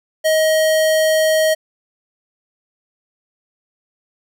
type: tone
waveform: square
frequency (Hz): 630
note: D#5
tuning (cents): +21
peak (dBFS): -13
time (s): 0.24-1.55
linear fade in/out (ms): 20
effects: none